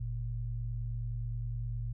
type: tone pair together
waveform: sine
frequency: 46.29 / 115.9 Hz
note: F#1 / A#2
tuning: +2 / -10 cents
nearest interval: octave + major third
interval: 1588 cents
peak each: -37 / -35 dBFS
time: 0-1.93 s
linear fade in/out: 10 ms
effects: none